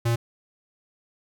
square tone, 117 Hz, A#2, 7 cents sharp, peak -21 dBFS, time 0.05-0.16 s, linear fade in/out 10 ms, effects none

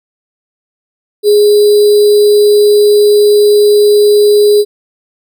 sine tone with sample-and-hold, 415.3 Hz, G#4, in tune, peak -3 dBFS, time 1.23-4.65 s, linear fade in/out 50 ms, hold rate 4410 Hz, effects none

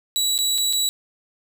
25% pulse tone with dropouts, 3917 Hz, B7, 15 cents flat, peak -15 dBFS, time 0.16-0.89 s, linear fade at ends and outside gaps 0 ms, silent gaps 0.379-0.388 / 0.579-0.583 / 0.728-0.733 s, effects none

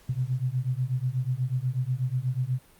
sine beating tone pair, 123.7 / 131.9 Hz, B2 / C3, +3 / +14 cents, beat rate 8.2 Hz, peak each -28 dBFS, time 0.09-2.59 s, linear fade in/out 5 ms, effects pink hiss -57 dBFS RMS until 2.79 s + Opus 48 kbps

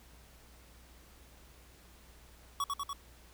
square tone with echo, 1125 Hz, C#6, 25 cents sharp, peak -31 dBFS, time 2.6-2.64 s, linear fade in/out 2 ms, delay 97 ms, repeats 3, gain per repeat -2 dB, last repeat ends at 2.931 s, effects added 60 Hz sine -58 dBFS peak until 3.33 s + pink hiss -60 dBFS RMS until 3.33 s

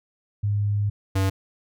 sine / square tone pair in turn, 102.8 / 96.17 Hz, G#2 / G2, -17 / -33 cents, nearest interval minor second, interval 116 cents, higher first, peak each -20 dBFS, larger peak neither, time 0.43-0.9 / 1.15-1.3 s, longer first, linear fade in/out 10 ms, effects none

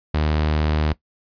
sawtooth tone, 76.6 Hz, D#2, 27 cents flat, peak -14 dBFS, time 0.14-0.93 s, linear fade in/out 5 ms, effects noise-tail reverb RT60 0.1 s tail -18 dB re dry + resampled to 11025 Hz

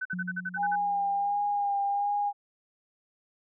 sine tone bursts, 1512 Hz, F#6, 37 cents sharp, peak -29 dBFS, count 9, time 0.01-0.758 s, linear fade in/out 10 ms, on 44 ms, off 44 ms
sine tone with exponential decay, 180.1 Hz, F#3, 46 cents flat, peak -31 dBFS, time 0.13-1.74 s, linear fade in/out 2 ms, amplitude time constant 350 ms
sine tone with vibrato, 810 Hz, G#5, 43 cents flat, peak -25 dBFS, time 0.56-2.33 s, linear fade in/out 50 ms, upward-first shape sine, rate 1.4 Hz, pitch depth 21 cents each way
effects none

